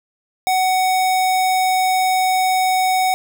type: tone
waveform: square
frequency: 747 Hz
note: F#5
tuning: 16 cents sharp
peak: -15 dBFS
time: 0.47-3.14 s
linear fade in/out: 0 ms
effects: none